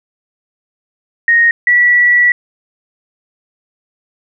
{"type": "tone pair in turn", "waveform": "sine", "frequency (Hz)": [1864.7, 1947.2], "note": ["A#6", "B6"], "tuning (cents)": [0, -25], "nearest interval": "minor second", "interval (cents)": 75, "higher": "second", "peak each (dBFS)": -6, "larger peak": "neither", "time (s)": [[1.28, 1.51], [1.67, 2.32]], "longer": "second", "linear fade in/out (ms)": 2, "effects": []}